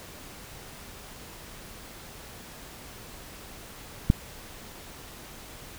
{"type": "click", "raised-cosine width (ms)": 5, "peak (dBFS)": -5, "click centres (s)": 4.101, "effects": ["pink hiss -45 dBFS RMS until 5.78 s"]}